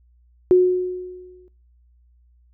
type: tone with exponential decay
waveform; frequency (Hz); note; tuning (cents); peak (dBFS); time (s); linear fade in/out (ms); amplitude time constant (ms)
sine; 364.4; F#4; -26; -8; 0.51-1.48; 0; 210
effects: noise-tail reverb RT60 0.4 s tail -23 dB re dry + added 60 Hz sine -53 dBFS peak until 2.53 s